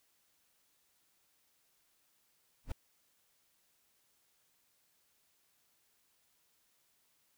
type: noise with exponential growth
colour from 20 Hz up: brown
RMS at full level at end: -29 dBFS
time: 2.64-2.72 s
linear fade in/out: 5 ms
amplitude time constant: 16 ms
effects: white hiss -74 dBFS RMS until 7.37 s